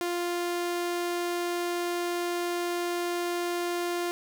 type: tone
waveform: sawtooth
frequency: 349.2 Hz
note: F4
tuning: in tune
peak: -24 dBFS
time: 0.01-4.11 s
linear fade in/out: 0 ms
effects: none